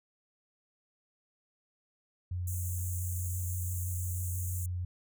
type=tone; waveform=sine; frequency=89.4 Hz; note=F2; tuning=41 cents sharp; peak=-32 dBFS; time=2.31-4.85 s; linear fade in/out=5 ms
type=high-pass noise; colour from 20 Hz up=pink; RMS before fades=-42 dBFS; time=2.47-4.66 s; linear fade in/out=5 ms; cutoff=6500 Hz; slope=96 dB/octave
effects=none